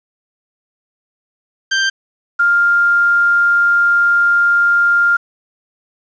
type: tone pair in turn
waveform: sawtooth / sine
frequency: 1572 / 1400.5 Hz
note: G6 / F6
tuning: +4 / +4 cents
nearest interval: major second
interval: 200 cents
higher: first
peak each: -9 dBFS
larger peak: neither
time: 1.71-1.9 / 2.39-5.17 s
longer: second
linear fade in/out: 10 ms
effects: resampled to 16000 Hz + 7-bit